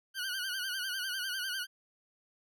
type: tone with vibrato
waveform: 20% pulse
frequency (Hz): 1510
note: F#6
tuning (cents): +35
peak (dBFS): -29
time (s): 0.14-1.67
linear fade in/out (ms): 50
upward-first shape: sine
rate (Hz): 10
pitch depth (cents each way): 87
effects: none